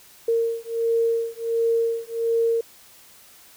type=beating tone pair; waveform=sine; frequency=459.3 / 460.7 Hz; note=A#4 / A#4; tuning=-26 / -20 cents; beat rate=1.4 Hz; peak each=-23 dBFS; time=0.28-2.61 s; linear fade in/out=5 ms; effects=white hiss -50 dBFS RMS until 3.56 s